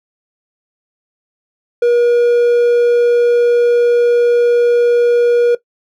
triangle tone, 478.6 Hz, A#4, 46 cents sharp, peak -6 dBFS, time 1.82-5.55 s, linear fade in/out 5 ms, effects noise-tail reverb RT60 0.1 s tail -17 dB re dry

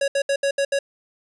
square tone bursts at uneven times, 556 Hz, C#5, 5 cents sharp, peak -19 dBFS, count 6, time 0.01-0.08 / 0.15-0.22 / 0.29-0.36 / 0.43-0.51 / 0.58-0.65 / 0.72-0.79 s, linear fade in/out 5 ms, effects resampled to 24000 Hz + 9-bit

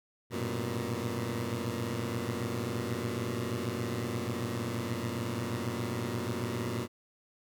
15% pulse tone cluster, 94.5 / 111.6 / 118.1 / 126.1 Hz, F#2 / A2 / A#2 / B2, +37 / +25 / +23 / +36 cents, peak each -33 / -33 / -29 / -33 dBFS, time 0.3-6.88 s, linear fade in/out 50 ms, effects none

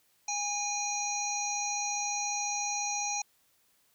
harmonic tone with a mistuned harmonic, 818 Hz, G#5, 26 cents flat, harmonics 1 / 3 / 5 / 7 / 8, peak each -35 / -39 / -42 / -35 / -36 dBFS, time 0.28-3.22 s, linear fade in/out 5 ms, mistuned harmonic 7, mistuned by +32 cents, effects white hiss -69 dBFS RMS until 3.94 s

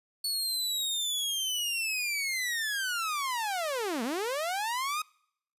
sawtooth linear two-way sweep, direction down then up, 4435 to 215.4 to 1268 Hz, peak -26 dBFS, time 0.24-5.02 s, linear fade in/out 5 ms, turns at 4.03 s, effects noise-tail reverb RT60 0.7 s tail -26 dB re dry + resampled to 32000 Hz

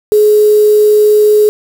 sine tone with quantisation, 422.4 Hz, G#4, 29 cents sharp, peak -4 dBFS, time 0.12-1.49 s, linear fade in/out 0 ms, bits 4, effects none

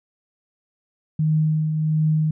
sine tone with tremolo, 155.56 Hz, D#3, in tune, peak -15 dBFS, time 1.19-2.31 s, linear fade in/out 5 ms, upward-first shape triangle, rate 1.4 Hz, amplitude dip 45%, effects none

